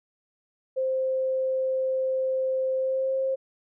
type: tone with pitch glide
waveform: sine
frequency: 523.3 to 531.2 Hz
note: C5 to C5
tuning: 0 to +26 cents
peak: -23 dBFS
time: 0.76-3.36 s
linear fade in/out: 20 ms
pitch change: +26 cents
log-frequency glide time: 2.77-3.14 s
effects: none